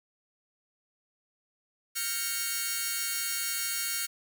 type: chord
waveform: 5% pulse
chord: G half-diminished seventh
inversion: third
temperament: equal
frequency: 1396.9 / 1568 / 1864.7 / 2217 Hz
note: F6 / G6 / Bb6 / Db7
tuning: 0 / 0 / 0 / 0 cents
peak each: -23 / -27 / -28 / -23 dBFS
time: 1.95-4.07 s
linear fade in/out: 20 ms
effects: none